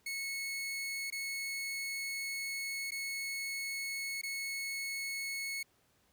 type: tone with dropouts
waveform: sawtooth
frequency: 2196 Hz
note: C#7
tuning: 17 cents flat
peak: -33 dBFS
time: 0.06-5.63 s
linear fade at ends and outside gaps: 5 ms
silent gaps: 1.103-1.123 / 2.908-2.918 / 4.215-4.233 s
effects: pink hiss -71 dBFS RMS until 6.12 s + high-pass 60 Hz 12 dB/octave